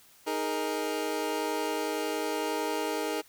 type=chord; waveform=25% pulse; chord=D# suspended fourth; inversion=none; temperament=equal; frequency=311.1 / 415.3 / 466.2 Hz; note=D#4 / G#4 / A#4; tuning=0 / 0 / 0 cents; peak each=-30 dBFS; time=0.26-3.22 s; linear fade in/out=20 ms; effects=white hiss -58 dBFS RMS until 3.28 s